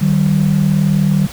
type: tone pair together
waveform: sine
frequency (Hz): 153.3 / 192.95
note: D#3 / G3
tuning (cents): -25 / -27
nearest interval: major third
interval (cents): 398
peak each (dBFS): -12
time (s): 0.01-1.27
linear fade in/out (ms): 10
effects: tanh soft clip ceiling -4 dBFS + pink hiss -32 dBFS RMS until 1.32 s